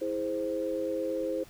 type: chord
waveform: sine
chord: E augmented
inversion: none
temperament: equal with one note detuned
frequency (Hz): 325.8 / 415.3 / 523.3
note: E4 / G#4 / B#4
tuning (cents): -20 / 0 / 0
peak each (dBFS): -34 / -36 / -31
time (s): 0.01-1.44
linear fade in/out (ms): 10
effects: pink hiss -54 dBFS RMS until 1.49 s